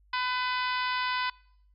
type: harmonic tone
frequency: 502 Hz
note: B4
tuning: 28 cents sharp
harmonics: 2 / 3 / 4 / 5 / 6 / 7 / 8 / 9 / 10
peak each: -30 / -34 / -36 / -38 / -40 / -41 / -42 / -43 / -44 dBFS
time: 0.13-1.3 s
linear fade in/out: 5 ms
effects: noise-tail reverb RT60 0.7 s tail -26 dB re dry + added 50 Hz sine -59 dBFS peak until 1.74 s